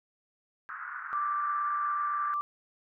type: band-pass noise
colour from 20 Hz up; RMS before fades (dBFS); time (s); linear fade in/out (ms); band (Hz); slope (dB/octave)
pink; -40; 0.69-2.34; 0; 1200 to 1600; 48
type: tone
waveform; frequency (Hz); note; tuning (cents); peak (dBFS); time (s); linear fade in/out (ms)
sine; 1174.7; D6; 0; -28; 1.13-2.41; 0
effects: none